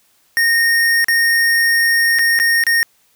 square tone with dropouts, 1848 Hz, A#6, 16 cents flat, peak -12 dBFS, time 0.37-2.83 s, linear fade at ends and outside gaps 0 ms, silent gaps 1.044-1.084 / 2.187-2.192 / 2.39-2.399 / 2.638-2.667 s, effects white hiss -57 dBFS RMS until 3.15 s

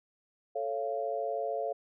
sine tone cluster, 440.5 / 554 / 689 Hz, A4 / C#5 / F5, +2 / -1 / -24 cents, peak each -36 / -35 / -34 dBFS, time 0.55-1.73 s, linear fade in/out 10 ms, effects none

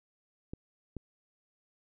clicks, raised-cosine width 3 ms, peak -26 dBFS, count 2, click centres 0.535 / 0.967 s, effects none

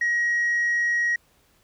sine tone, 1896 Hz, A#6, 29 cents sharp, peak -18 dBFS, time 0.01-1.16 s, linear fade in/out 5 ms, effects tanh soft clip ceiling -18 dBFS + pink hiss -62 dBFS RMS until 1.63 s

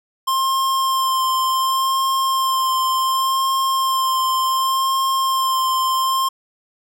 square tone with vibrato, 1056 Hz, C6, 16 cents sharp, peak -17 dBFS, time 0.27-6.29 s, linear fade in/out 10 ms, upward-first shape sine, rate 0.68 Hz, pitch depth 16 cents each way, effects none

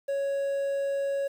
triangle tone with quantisation, 555 Hz, C#5, 2 cents sharp, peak -24 dBFS, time 0.08-1.28 s, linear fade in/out 10 ms, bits 9, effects none

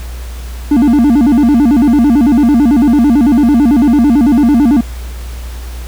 triangle tone with vibrato, 261.6 Hz, C4, in tune, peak -3 dBFS, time 0.71-4.81 s, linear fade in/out 5 ms, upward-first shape square, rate 9 Hz, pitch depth 200 cents each way, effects added 60 Hz sine -21 dBFS peak until 5.87 s + pink hiss -34 dBFS RMS until 5.87 s

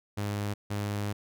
sawtooth tone pair in turn, 102.7 / 102.7 Hz, G#2 / G#2, -19 / -19 cents, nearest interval unison, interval 0 cents, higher neither, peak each -26 / -26 dBFS, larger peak neither, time 0.17-0.54 / 0.7-1.13 s, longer second, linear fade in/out 10 ms, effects none

